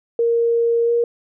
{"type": "tone with pitch glide", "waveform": "sine", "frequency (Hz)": [466.2, 471.3], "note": ["A#4", "A#4"], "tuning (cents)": [0, 19], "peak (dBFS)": -14, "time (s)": [0.19, 1.04], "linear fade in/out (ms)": 2, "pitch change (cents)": 19, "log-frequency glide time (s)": [0.85, 0.91], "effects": []}